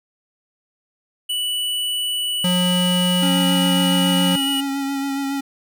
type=tone with pitch glide; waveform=square; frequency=2960 to 2931 Hz; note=F#7 to F#7; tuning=0 to -17 cents; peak=-21 dBFS; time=1.29-4.61 s; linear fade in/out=10 ms; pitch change=-17 cents; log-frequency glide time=2.14-3.61 s
type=tone; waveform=square; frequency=180 Hz; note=F#3; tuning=47 cents flat; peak=-18 dBFS; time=2.44-4.36 s; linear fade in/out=5 ms
type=tone with vibrato; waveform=square; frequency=275.8 Hz; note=C#4; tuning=9 cents flat; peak=-22 dBFS; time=3.22-5.41 s; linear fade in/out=10 ms; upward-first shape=sine; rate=7.2 Hz; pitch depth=21 cents each way
effects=none